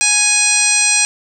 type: harmonic tone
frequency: 830.6 Hz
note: G#5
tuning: in tune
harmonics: 1 / 2 / 3 / 4 / 5 / 6 / 7 / 8 / 9 / 10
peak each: -27 / -26 / -16 / -28 / -21 / -25 / -17 / -27 / -21 / -16 dBFS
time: 0.01-1.05 s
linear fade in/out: 0 ms
effects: none